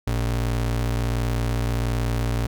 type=ring-modulated tone; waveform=square; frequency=84.3 Hz; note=E2; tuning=39 cents sharp; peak=-19 dBFS; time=0.07-2.47 s; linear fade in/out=5 ms; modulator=30.7 Hz; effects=none